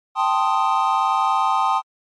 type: chord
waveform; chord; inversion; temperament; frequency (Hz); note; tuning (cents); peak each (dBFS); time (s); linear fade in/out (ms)
triangle; A half-diminished seventh; third; equal with one note detuned; 784 / 885.1 / 1046.5 / 1244.5; G5 / A5 / C6 / Eb6; 0 / +10 / 0 / 0; -20; 0.15-1.82; 50
effects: MP3 48 kbps